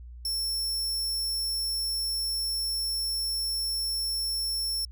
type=tone; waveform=sawtooth; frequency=5400 Hz; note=E8; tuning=41 cents sharp; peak=-25 dBFS; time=0.25-4.85 s; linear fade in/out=2 ms; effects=added 60 Hz sine -41 dBFS peak until 4.91 s